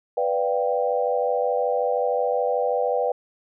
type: chord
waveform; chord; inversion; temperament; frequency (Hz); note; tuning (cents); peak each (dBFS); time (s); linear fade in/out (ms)
sine; G dominant seventh; first; equal; 493.9 / 587.3 / 698.5 / 784; B4 / D5 / F5 / G5; 0 / 0 / 0 / 0; -23 / -26 / -28 / -27; 0.17-3.12; 5
effects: none